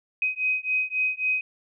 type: beating tone pair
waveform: sine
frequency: 2516 / 2519.7 Hz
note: D#7 / D#7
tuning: +19 / +21 cents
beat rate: 3.7 Hz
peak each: -26 dBFS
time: 0.22-1.41 s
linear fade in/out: 2 ms
effects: none